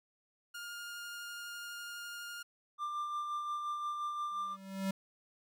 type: tone with vibrato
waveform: sawtooth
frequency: 1414 Hz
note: F6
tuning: 21 cents sharp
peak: -39 dBFS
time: 0.54-2.43 s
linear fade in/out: 10 ms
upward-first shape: triangle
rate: 12 Hz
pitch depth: 10 cents each way
type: tone with tremolo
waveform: triangle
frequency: 1189 Hz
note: D6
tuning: 21 cents sharp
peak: -32 dBFS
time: 2.78-4.57 s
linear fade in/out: 50 ms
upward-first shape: sine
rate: 5.7 Hz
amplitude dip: 35%
type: tone with exponential growth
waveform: square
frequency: 193.2 Hz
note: G3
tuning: 25 cents flat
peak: -31 dBFS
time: 4.31-4.91 s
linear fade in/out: 5 ms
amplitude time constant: 130 ms
effects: none